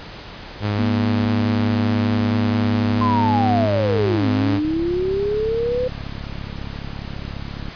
sawtooth tone with vibrato, 103.83 Hz, G#2, in tune, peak -15 dBFS, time 0.6-4.61 s, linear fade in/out 50 ms, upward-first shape sine, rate 4.7 Hz, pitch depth 14 cents each way
sine tone with pitch glide, 238 to 244 Hz, A#3 to B3, +36 to -21 cents, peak -19 dBFS, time 0.78-3.66 s, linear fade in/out 10 ms, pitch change +43 cents, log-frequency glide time 2.62-3.48 s
sine linear two-way sweep, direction down then up, 1046.5 to 248.9 to 510 Hz, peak -18 dBFS, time 3.01-5.88 s, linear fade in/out 5 ms, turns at 4.29 s
click train, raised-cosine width 5 ms, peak -19 dBFS, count 106, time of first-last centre 4.65-7.685 s, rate 34.6 Hz
effects pink hiss -36 dBFS RMS until 7.75 s + resampled to 11025 Hz

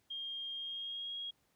sine tone with pitch glide, 3219 to 3285 Hz, G7 to G#7, +45 to -20 cents, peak -39 dBFS, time 0.1-1.31 s, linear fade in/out 10 ms, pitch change +35 cents, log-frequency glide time 0.54-1.15 s, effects pink hiss -75 dBFS RMS until 1.55 s + high-pass 60 Hz 12 dB/octave

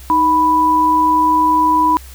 sine tone pair together, 311.9 / 987.8 Hz, D#4 / B5, +4 / 0 cents, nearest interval octave + minor sixth, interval 1996 cents, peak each -18 / -10 dBFS, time 0.1-1.97 s, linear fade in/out 0 ms, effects added 65 Hz sine -34 dBFS peak until 2.14 s + white hiss -41 dBFS RMS until 2.14 s

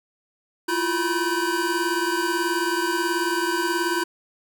square tone cluster, 336.1 / 354.6 / 971 / 1532 Hz, E4 / F4 / B5 / G6, +34 / +26 / -30 / -40 cents, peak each -28 dBFS, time 0.68-4.04 s, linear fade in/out 10 ms, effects none

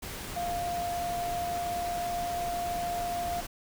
sine tone in noise, 698.5 Hz, F5, in tune, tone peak -30 dBFS, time 0.36-3.41 s, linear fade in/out 10 ms, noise pink, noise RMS -39 dBFS, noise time 0.02-3.47 s, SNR +6 dB, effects none

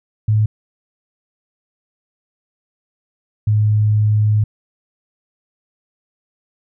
sine tone pair in turn, 107.5 / 106.33 Hz, A2 / G#2, -40 / +41 cents, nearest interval unison, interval 19 cents, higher first, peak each -11 dBFS, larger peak neither, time 0.28-0.46 / 3.47-4.44 s, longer second, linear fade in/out 5 ms, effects none

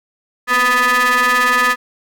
35% pulse ring-modulated tone, 246.9 Hz, B3, in tune, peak -7 dBFS, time 0.47-1.76 s, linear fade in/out 50 ms, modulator 1490 Hz, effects none

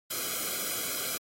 white noise with comb filter, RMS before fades -33 dBFS, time 0.1-1.18 s, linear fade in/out 10 ms, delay 1.1 ms, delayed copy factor -0.95, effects AAC 48 kbps

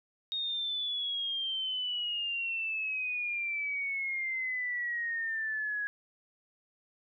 sine exponential sweep, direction down, 3729 to 1661.2 Hz, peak -31 dBFS, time 0.32-5.87 s, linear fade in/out 0 ms, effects none

